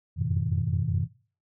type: tone cluster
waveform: sine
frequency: 88.2 / 93.2 / 106.9 / 126.2 / 159.3 Hz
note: F2 / F#2 / A2 / B2 / D#3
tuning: +18 / +13 / -49 / +38 / +41 cents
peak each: -30 dBFS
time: 0.16-1.08 s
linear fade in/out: 50 ms
effects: noise-tail reverb RT60 0.4 s tail -19 dB re dry + tanh soft clip ceiling -14 dBFS